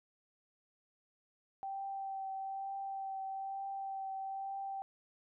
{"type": "tone with vibrato", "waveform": "sine", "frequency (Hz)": 778, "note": "G5", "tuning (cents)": -13, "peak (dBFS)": -38, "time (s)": [1.63, 4.82], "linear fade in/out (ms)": 0, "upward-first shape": "triangle", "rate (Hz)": 1.1, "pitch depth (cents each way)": 16, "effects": []}